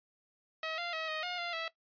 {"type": "tone with pitch steps", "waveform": "10% pulse", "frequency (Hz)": [639, 694, 640, 625, 714, 694, 656], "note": ["D#5", "F5", "D#5", "D#5", "F5", "F5", "E5"], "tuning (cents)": [46, -11, 49, 8, 38, -11, -9], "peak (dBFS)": -27, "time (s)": [0.63, 1.68], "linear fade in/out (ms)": 2, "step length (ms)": 150, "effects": ["noise-tail reverb RT60 0.1 s tail -17 dB re dry", "resampled to 11025 Hz"]}